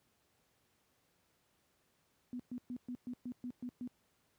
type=tone bursts; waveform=sine; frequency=246.9 Hz; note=B3; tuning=in tune; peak=-39 dBFS; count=9; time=2.33-3.875 s; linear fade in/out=0 ms; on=65 ms; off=120 ms; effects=pink hiss -75 dBFS RMS until 4.38 s + high-pass 80 Hz 12 dB/octave